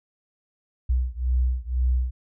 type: beating tone pair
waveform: sine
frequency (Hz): 61.74 / 63.74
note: B1 / C2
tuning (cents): 0 / -45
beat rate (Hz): 2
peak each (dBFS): -23 / -24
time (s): 0.89-2.11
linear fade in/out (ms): 10
effects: none